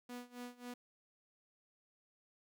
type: tone with tremolo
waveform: sawtooth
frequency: 245 Hz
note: B3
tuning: 14 cents flat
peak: -40 dBFS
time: 0.09-0.74 s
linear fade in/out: 5 ms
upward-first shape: sine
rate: 3.7 Hz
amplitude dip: 90%
effects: none